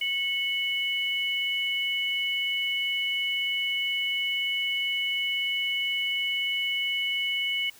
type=tone pair together; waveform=sine; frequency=2201 / 2961 Hz; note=C#7 / F#7; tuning=-13 / +1 cents; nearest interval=perfect fourth; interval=514 cents; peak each=-28 dBFS; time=0.01-7.7 s; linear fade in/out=5 ms; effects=white hiss -53 dBFS RMS until 7.79 s